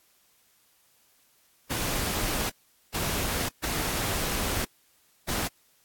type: noise bursts at uneven times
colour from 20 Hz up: pink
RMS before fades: -29 dBFS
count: 4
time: 1.7-2.5 / 2.94-3.49 / 3.63-4.65 / 5.28-5.48 s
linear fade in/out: 10 ms
effects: white hiss -64 dBFS RMS until 5.84 s + AAC 64 kbps